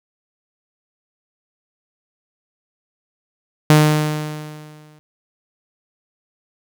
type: tone with exponential decay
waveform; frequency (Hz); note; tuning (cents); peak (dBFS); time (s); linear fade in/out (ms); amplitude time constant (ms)
sawtooth; 152.3; D#3; -37; -3; 3.7-4.99; 0; 280
effects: none